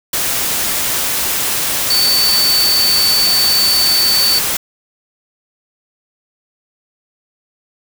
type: tone in noise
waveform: sine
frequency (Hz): 4519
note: C#8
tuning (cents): +33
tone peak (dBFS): -11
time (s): 1.9-4.39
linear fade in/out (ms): 5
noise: white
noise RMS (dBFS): -17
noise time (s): 0.13-4.57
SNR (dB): +3
effects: none